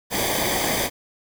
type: noise with comb filter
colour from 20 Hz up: pink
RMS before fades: -23 dBFS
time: 0.1-0.9 s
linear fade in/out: 50 ms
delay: 0.73 ms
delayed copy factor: -0.75
effects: none